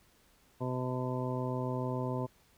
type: harmonic tone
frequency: 127 Hz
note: B2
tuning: 49 cents sharp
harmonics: 1 / 2 / 3 / 4 / 5 / 7 / 8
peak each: -35 / -38 / -40 / -41 / -42 / -43 / -44 dBFS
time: 0.6-2.27 s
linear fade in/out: 20 ms
effects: pink hiss -66 dBFS RMS until 2.57 s